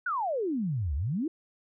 sine exponential two-way sweep, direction down then up, 1526 to 65.3 to 348.5 Hz, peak -27 dBFS, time 0.06-1.28 s, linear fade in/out 5 ms, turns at 0.95 s, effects none

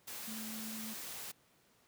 sine tone in noise, 220 Hz, A3, in tune, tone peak -44 dBFS, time 0.27-0.94 s, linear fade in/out 10 ms, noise white, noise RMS -45 dBFS, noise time 0.07-1.32 s, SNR -2 dB, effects pink hiss -69 dBFS RMS until 1.87 s + high-pass 100 Hz 12 dB/octave

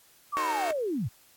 sine linear sweep, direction down, 1200 to 83.7 Hz, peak -27 dBFS, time 0.32-1.09 s, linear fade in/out 20 ms
10% pulse chord, D# diminished seventh, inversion none, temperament just, 311.1 / 373.4 / 448 / 537.6 Hz, D#4 / F#4 / A4 / C5, 0 / +16 / +31 / +47 cents, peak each -27 / -30 / -30 / -32 dBFS, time 0.37-0.71 s, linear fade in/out 0 ms
effects white hiss -59 dBFS RMS until 1.36 s + AAC 64 kbps

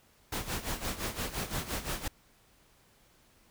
pink noise with tremolo, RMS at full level -33 dBFS, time 0.32-2.08 s, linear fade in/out 5 ms, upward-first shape sine, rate 5.8 Hz, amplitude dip 75%, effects pink hiss -64 dBFS RMS until 3.5 s

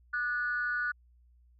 sine tone with amplitude modulation, 1465 Hz, F#6, 18 cents flat, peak -25 dBFS, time 0.13-0.92 s, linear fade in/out 10 ms, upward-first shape sine, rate 268 Hz, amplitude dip 75%, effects tanh soft clip ceiling -21 dBFS + added 60 Hz sine -59 dBFS peak until 1.59 s

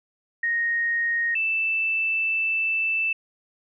sine tone pair in turn, 1864.7 / 2647 Hz, A#6 / E7, 0 / +7 cents, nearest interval tritone, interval 607 cents, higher second, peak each -21 / -21 dBFS, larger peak neither, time 0.43-1.35 / 1.35-3.13 s, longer second, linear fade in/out 5 ms, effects none

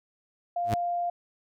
sine tone, 698.5 Hz, F5, in tune, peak -26 dBFS, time 0.56-1.1 s, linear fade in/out 5 ms
sawtooth tone with exponential growth, 108.3 Hz, A2, 27 cents flat, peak -21 dBFS, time 0.64-0.74 s, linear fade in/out 5 ms, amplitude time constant 21 ms
effects none

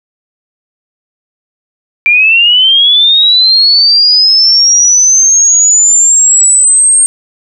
sine linear sweep, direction up, 2349 to 8600 Hz, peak -3 dBFS, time 2.06-7.06 s, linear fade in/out 0 ms, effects none

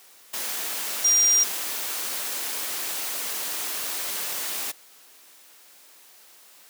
sine tone in noise, 5700 Hz, F8, 34 cents sharp, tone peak -16 dBFS, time 1.04-1.44 s, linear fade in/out 10 ms, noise white, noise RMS -30 dBFS, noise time 0.33-4.72 s, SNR +11 dB, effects white hiss -52 dBFS RMS until 6.69 s + high-pass 300 Hz 12 dB/octave

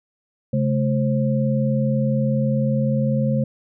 sine tone cluster, 135.3 / 215.5 / 530 Hz, C#3 / A3 / C5, -42 / -36 / +22 cents, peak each -20 / -21 / -25 dBFS, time 0.53-3.44 s, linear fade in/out 5 ms, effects none

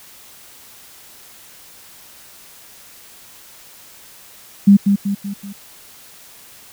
sine tone with echo, 200 Hz, G3, 35 cents sharp, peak -4 dBFS, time 4.67-4.77 s, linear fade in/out 10 ms, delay 190 ms, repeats 4, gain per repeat -6 dB, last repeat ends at 5.53 s, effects white hiss -43 dBFS RMS until 6.72 s

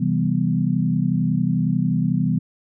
sine chord, C major seventh, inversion none, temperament equal, 130.81 / 164.81 / 196 / 246.9 Hz, C3 / E3 / G3 / B3, 0 / 0 / 0 / 0 cents, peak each -24 / -21 / -23 / -24 dBFS, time 0-2.39 s, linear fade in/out 10 ms, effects none

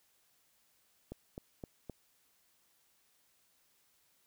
click train, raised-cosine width 2 ms, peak -29 dBFS, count 4, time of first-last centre 1.12-1.897 s, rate 3.86 Hz, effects white hiss -72 dBFS RMS until 4.26 s

